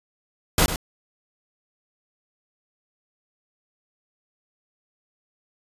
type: noise with echo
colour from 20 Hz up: pink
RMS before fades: -17 dBFS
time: 0.58-0.66 s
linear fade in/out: 2 ms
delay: 100 ms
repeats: 1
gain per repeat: -10 dB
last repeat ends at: 0.76 s
effects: resampled to 32000 Hz